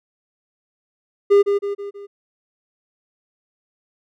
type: tone with echo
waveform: triangle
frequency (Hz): 403.3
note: G4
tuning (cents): +49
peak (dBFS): -7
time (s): 1.3-1.43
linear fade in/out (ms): 20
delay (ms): 160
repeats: 4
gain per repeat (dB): -6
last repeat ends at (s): 2.07
effects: none